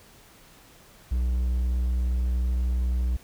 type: tone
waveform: triangle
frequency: 61.74 Hz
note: B1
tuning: in tune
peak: -20 dBFS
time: 1.11-3.17 s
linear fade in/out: 10 ms
effects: pink hiss -53 dBFS RMS until 3.23 s